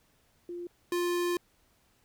sine / square tone pair in turn, 349.2 / 350.7 Hz, F4 / F4, 0 / +7 cents, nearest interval unison, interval 7 cents, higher second, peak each -36 / -28 dBFS, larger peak second, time 0.49-0.67 / 0.92-1.37 s, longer second, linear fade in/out 2 ms, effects pink hiss -68 dBFS RMS until 2.04 s

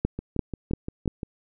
two click trains, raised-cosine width 3 ms, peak -9 / -18 dBFS, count 4 / 7, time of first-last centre 0.05-1.077 / 0.19-1.232 s, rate 2.92 / 5.76 Hz, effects none

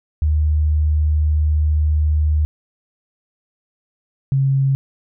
sine tone pair in turn, 76.2 / 135.77 Hz, D#2 / C#3, -36 / -36 cents, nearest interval minor seventh, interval 1000 cents, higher second, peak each -13 dBFS, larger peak neither, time 0.22-2.45 / 4.32-4.75 s, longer first, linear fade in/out 0 ms, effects none

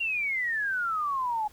sine exponential sweep, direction down, 2800 to 830.6 Hz, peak -26 dBFS, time 0-1.48 s, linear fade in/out 10 ms, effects pink hiss -57 dBFS RMS until 1.52 s

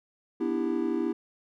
triangle chord, E minor seventh, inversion second, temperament just, 247.2 / 296.7 / 329.6 / 395.6 Hz, B3 / D4 / E4 / G4, +2 / +18 / 0 / +16 cents, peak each -30 / -31 / -27 / -31 dBFS, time 0.4-1.13 s, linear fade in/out 10 ms, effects none

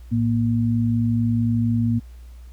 sine tone pair together, 111.1 / 235.4 Hz, A2 / A#3, +17 / +17 cents, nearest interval octave + minor second, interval 1300 cents, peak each -20 dBFS, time 0.11-2 s, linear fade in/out 20 ms, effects added 60 Hz sine -38 dBFS peak until 2.52 s + pink hiss -58 dBFS RMS until 2.52 s

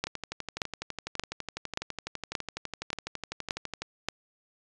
two click trains, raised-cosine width 0.2 ms, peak -17 / -11 dBFS, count 46 / 8, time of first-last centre 0.07-3.82 / 0.04-4.086 s, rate 12 / 1.73 Hz, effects resampled to 22050 Hz

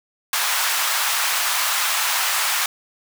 pink high-pass noise, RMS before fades -21 dBFS, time 0.33-2.66 s, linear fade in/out 2 ms, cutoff 890 Hz, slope 24 dB/octave, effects none

